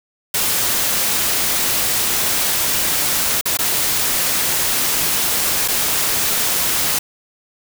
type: noise with dropouts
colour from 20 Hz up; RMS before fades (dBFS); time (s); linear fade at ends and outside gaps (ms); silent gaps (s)
white; -18; 0.34-6.99; 5; 3.412-3.455 / 3.572-3.588 / 5.679-5.683
effects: none